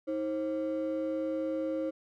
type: ring-modulated tone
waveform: triangle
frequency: 424.9 Hz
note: G#4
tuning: 40 cents sharp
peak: -24 dBFS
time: 0.07-1.91 s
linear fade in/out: 20 ms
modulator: 108 Hz
effects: tanh soft clip ceiling -23 dBFS